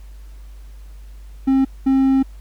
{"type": "tone bursts at uneven times", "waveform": "triangle", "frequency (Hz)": 267.4, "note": "C4", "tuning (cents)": 38, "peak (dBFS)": -10, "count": 2, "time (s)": [[1.47, 1.65], [1.86, 2.23]], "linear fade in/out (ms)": 10, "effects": ["added 50 Hz sine -35 dBFS peak until 2.4 s", "pink hiss -55 dBFS RMS until 2.4 s"]}